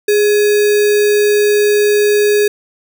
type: tone with sample-and-hold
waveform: sine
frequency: 415.3 Hz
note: G#4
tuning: in tune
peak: -8 dBFS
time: 0.08-2.48 s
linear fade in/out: 5 ms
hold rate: 2100 Hz
effects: none